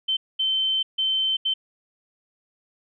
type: tone bursts at uneven times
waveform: sine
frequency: 3089 Hz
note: G7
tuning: 26 cents flat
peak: -20 dBFS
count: 4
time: 0.08-0.17 / 0.39-0.83 / 0.98-1.37 / 1.45-1.54 s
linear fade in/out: 10 ms
effects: none